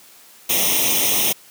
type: noise with comb filter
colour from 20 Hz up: white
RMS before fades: -18 dBFS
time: 0.49-1.33 s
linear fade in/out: 10 ms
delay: 0.33 ms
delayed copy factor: +0.85
effects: white hiss -47 dBFS RMS until 1.5 s + high-pass 150 Hz 12 dB/octave